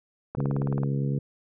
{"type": "click train", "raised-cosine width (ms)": 1, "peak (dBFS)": -19, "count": 10, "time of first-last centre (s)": [0.35, 0.834], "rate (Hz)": 18.6}
{"type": "harmonic tone", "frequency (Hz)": 69.3, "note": "C#2", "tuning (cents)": 0, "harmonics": [2, 3, 4, 5, 6, 7], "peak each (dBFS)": [-25, -32, -36, -42, -39, -40], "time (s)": [0.37, 1.19], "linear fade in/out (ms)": 5}
{"effects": []}